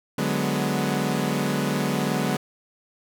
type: chord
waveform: sawtooth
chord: G# half-diminished seventh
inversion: second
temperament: equal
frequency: 146.83 / 185 / 207.7 / 246.9 Hz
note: D3 / F#3 / G#3 / B3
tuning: 0 / 0 / 0 / 0 cents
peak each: -24 dBFS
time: 0.18-2.37 s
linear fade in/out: 5 ms
effects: none